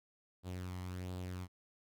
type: tone with flanger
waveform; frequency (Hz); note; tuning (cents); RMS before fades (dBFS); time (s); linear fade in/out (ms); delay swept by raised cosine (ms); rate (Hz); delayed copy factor
sawtooth; 91.1; F#2; -26; -43; 0.43-1.48; 50; 0.24 to 0.99; 1.4; +0.5
effects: none